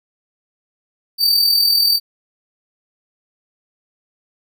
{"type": "tone with amplitude modulation", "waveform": "45% pulse", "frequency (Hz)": 4616, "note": "D8", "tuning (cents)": -31, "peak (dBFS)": -9, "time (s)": [1.18, 2], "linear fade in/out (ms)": 50, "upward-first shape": "sine", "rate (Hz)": 40.4, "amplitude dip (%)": 50, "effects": []}